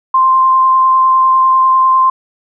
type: tone with vibrato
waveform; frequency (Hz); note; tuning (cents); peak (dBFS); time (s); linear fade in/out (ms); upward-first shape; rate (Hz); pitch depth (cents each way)
sine; 1046.5; C6; 0; -6; 0.14-2.1; 5; sine; 10; 8
effects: none